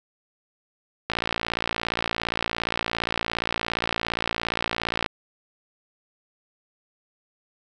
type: click train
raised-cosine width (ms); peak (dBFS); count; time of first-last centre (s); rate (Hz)
0.3; -8; 228; 1.1-5.062; 57.3
effects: none